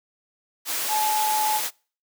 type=tone in noise; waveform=sine; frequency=857 Hz; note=A5; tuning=46 cents flat; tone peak=-21 dBFS; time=0.88-1.61 s; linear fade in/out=50 ms; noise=white; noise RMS=-27 dBFS; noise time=0.65-1.71 s; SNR=+3 dB; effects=noise-tail reverb RT60 0.4 s tail -26 dB re dry + high-pass 400 Hz 12 dB/octave